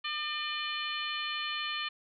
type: harmonic tone with a mistuned harmonic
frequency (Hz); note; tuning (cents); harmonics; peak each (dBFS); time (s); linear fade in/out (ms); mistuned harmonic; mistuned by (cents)
602; D5; +43; 2 / 3 / 4 / 5 / 6 / 7; -39 / -40 / -39 / -37 / -43 / -43; 0.04-1.89; 10; 6; -39
effects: none